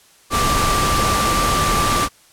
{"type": "tone in noise", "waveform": "sine", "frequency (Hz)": 1174.7, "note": "D6", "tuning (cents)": 0, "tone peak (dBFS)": -18, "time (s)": [0.3, 2.09], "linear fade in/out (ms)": 50, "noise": "pink", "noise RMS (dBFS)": -19, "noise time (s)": [0.3, 2.09], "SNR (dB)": -2, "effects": ["white hiss -51 dBFS RMS until 2.32 s", "low-pass 11000 Hz 12 dB/octave"]}